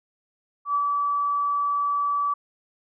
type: tone with ADSR envelope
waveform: sine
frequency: 1151 Hz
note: D6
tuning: 35 cents flat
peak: -19 dBFS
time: 0.65-2.34 s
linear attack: 95 ms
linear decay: 65 ms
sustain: -2 dB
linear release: 8 ms
effects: none